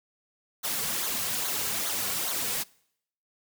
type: noise with flanger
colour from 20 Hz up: white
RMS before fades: -30 dBFS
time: 0.63-2.64 s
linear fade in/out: 20 ms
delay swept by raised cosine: 0.38 to 3.38 ms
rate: 2.4 Hz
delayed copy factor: -0.65
effects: noise-tail reverb RT60 0.7 s tail -24 dB re dry